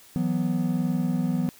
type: chord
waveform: triangle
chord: E suspended second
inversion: none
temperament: equal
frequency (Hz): 164.81 / 185 / 246.9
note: E3 / F#3 / B3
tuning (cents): 0 / 0 / 0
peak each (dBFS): -25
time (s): 0.16-1.49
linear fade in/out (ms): 0
effects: white hiss -52 dBFS RMS until 1.59 s